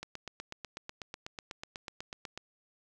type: click train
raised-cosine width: 0.2 ms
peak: -23 dBFS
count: 20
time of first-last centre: 0.03-2.376 s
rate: 8.1 Hz
effects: none

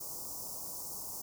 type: band-stop noise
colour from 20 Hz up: white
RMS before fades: -42 dBFS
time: 0-1.22 s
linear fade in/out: 10 ms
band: 1100 to 5100 Hz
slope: 48 dB/octave
effects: none

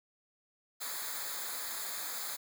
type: noise with comb filter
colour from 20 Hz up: white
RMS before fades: -39 dBFS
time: 0.8-2.37 s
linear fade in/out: 20 ms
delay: 0.35 ms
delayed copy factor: -0.85
effects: none

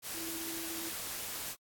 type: tone in noise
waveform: sine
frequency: 329.6 Hz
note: E4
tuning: in tune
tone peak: -43 dBFS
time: 0.13-0.93 s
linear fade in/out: 50 ms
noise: white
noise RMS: -40 dBFS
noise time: 0.02-1.56 s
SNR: -6 dB
effects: AAC 64 kbps

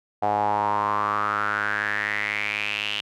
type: tone with band-pass filter sweep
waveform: sawtooth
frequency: 104.1 Hz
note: G#2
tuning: 5 cents sharp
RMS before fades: -25 dBFS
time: 0.22-3.01 s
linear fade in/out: 10 ms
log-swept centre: 750 to 3000 Hz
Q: 6.4
effects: none

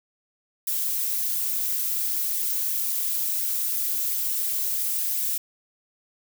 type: noise with flanger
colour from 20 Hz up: violet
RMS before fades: -26 dBFS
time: 0.67-5.38 s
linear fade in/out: 5 ms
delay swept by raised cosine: 0.69 to 5.79 ms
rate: 2.9 Hz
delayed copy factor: -0.6
effects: none

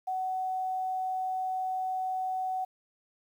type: tone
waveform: sine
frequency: 749 Hz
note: F#5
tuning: 21 cents sharp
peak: -29 dBFS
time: 0.07-2.65 s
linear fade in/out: 10 ms
effects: 10-bit

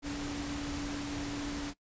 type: tone in noise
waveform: sine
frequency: 287.4 Hz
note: D4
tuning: 37 cents flat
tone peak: -36 dBFS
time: 0.02-1.74 s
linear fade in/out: 50 ms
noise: pink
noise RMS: -40 dBFS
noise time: 0.02-1.74 s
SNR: +1 dB
effects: noise-tail reverb RT60 0.1 s tail -20 dB re dry + resampled to 16000 Hz

